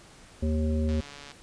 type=harmonic tone; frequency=77.78 Hz; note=D#2; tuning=in tune; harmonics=1 / 3 / 5 / 7; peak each=-25 / -29 / -37 / -37 dBFS; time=0.42-1.01 s; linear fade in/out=10 ms
type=click train; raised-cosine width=0.2 ms; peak=-27 dBFS; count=62; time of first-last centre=0.89-1.317 s; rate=143 Hz
effects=pink hiss -52 dBFS RMS until 1.42 s + resampled to 22050 Hz